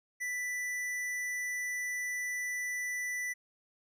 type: tone with hard clipping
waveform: triangle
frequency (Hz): 1980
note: B6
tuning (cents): +4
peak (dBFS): -35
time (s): 0.2-3.34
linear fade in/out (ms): 20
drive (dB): 15
effects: none